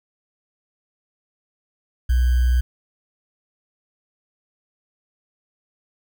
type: tone with sample-and-hold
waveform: sine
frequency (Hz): 61.74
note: B1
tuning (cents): 0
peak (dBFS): -14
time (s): 2.09-2.61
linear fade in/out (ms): 10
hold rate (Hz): 1575
effects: none